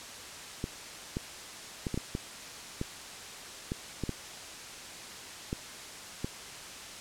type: clicks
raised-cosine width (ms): 3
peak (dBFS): -19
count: 12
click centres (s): 0.641 / 1.169 / 1.868 / 1.943 / 1.976 / 2.151 / 2.814 / 3.719 / 4.037 / 4.093 / 5.529 / 6.245
effects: white hiss -44 dBFS RMS until 7 s + low-pass 8000 Hz 12 dB/octave

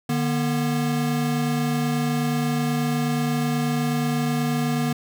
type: tone pair together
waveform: square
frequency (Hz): 150 / 240.6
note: D3 / B3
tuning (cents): +37 / -45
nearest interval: minor sixth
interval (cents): 818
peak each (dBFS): -25 / -24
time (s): 0.09-4.93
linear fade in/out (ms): 5
effects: 10-bit

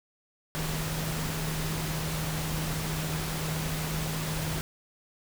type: tone in noise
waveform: sine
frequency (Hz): 157.3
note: D#3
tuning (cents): +19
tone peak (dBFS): -32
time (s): 0.55-4.61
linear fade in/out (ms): 0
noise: pink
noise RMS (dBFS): -34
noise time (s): 0.55-4.61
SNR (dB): -1
effects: none

